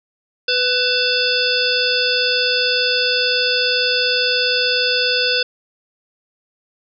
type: harmonic tone with a mistuned harmonic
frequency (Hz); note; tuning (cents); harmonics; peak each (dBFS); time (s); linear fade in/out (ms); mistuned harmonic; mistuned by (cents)
498.5; B4; +16; 1 / 3 / 5 / 7 / 9 / 10; -22 / -22 / -22 / -22 / -22 / -22; 0.48-5.43; 5; 5; +120
effects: none